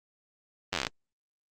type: slowing click train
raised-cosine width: 0.2 ms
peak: -11 dBFS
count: 11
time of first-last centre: 0.73-0.868 s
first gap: 10 ms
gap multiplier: 1.07
effects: Opus 32 kbps